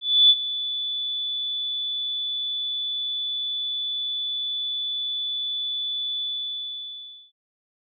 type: tone with ADSR envelope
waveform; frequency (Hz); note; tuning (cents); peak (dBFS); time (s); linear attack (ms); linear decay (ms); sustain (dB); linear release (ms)
sine; 3471; A7; -24; -10; 0.01-7.32; 290; 45; -15; 1100
effects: none